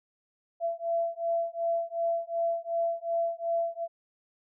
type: beating tone pair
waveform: sine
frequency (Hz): 672 / 674.7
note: E5 / E5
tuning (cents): +33 / +40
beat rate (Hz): 2.7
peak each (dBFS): -30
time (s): 0.6-3.88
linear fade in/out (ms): 50
effects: none